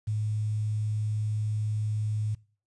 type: tone with quantisation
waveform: sine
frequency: 106.9 Hz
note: A2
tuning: 49 cents flat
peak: -26 dBFS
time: 0.07-2.35 s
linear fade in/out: 10 ms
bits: 9
effects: noise-tail reverb RT60 0.4 s tail -22 dB re dry + resampled to 24000 Hz